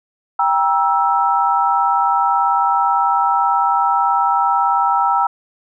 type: chord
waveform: sine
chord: E diminished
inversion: first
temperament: just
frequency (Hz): 791.1 / 949.3 / 1318.5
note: G5 / Bb5 / E6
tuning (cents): +16 / +31 / 0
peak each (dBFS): -17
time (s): 0.39-5.27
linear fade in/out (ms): 5
effects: none